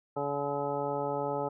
harmonic tone with a mistuned harmonic, 142.5 Hz, C#3, 48 cents sharp, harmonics 1 / 2 / 3 / 4 / 5 / 6 / 7 / 9, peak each -41 / -40 / -35 / -35 / -41 / -35 / -46 / -42 dBFS, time 0.16-1.49 s, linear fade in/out 10 ms, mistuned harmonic 7, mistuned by +26 cents, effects none

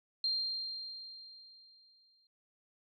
sine tone with exponential decay, 4186 Hz, C8, in tune, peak -29 dBFS, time 0.24-2.27 s, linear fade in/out 2 ms, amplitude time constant 440 ms, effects none

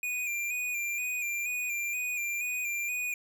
square tone with vibrato, 2426 Hz, D#7, 44 cents flat, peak -31 dBFS, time 0.03-3.14 s, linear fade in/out 2 ms, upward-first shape square, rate 2.1 Hz, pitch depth 35 cents each way, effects none

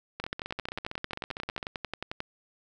two click trains, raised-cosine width 0.3 ms, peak -19 / -17 dBFS, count 23 / 23, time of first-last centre 0.2-1.629 / 0.24-2.204 s, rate 15.4 / 11.2 Hz, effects none

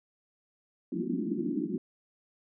white band-pass noise, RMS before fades -32 dBFS, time 0.92-1.78 s, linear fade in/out 2 ms, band 170 to 360 Hz, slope 96 dB/octave, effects none

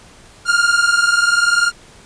45% pulse tone pair together, 1396.9 / 1417.2 Hz, F6 / F6, 0 / +25 cents, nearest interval unison, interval 25 cents, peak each -15 dBFS, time 0.45-1.72 s, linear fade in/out 50 ms, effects pink hiss -44 dBFS RMS until 2.05 s + resampled to 22050 Hz

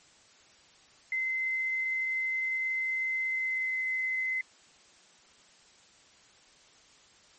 sine tone with pitch glide, 2062 to 2049 Hz, C7 to C7, -26 to -37 cents, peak -28 dBFS, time 1.12-4.41 s, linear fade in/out 2 ms, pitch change -11 cents, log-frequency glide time 3.29-3.76 s, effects white hiss -59 dBFS RMS until 7.38 s + MP3 32 kbps

